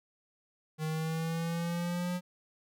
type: exponential sweep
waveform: square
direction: up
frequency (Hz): 155.56 to 180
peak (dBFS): -32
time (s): 0.78-2.21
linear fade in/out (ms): 50
effects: none